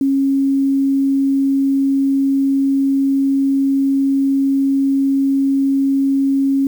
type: tone with quantisation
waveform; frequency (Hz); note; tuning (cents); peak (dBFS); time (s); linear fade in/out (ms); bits
sine; 273.4; C#4; -24; -12; 0.01-6.67; 2; 7
effects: none